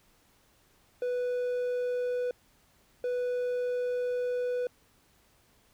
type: tone pair in turn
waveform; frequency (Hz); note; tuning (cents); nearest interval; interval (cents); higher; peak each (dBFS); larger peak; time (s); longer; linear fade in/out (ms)
triangle; 493.9 / 493.9; B4 / B4; 0 / 0; unison; 0; neither; -26; neither; 1.02-2.31 / 3.04-4.67; second; 2
effects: pink hiss -65 dBFS RMS until 5.73 s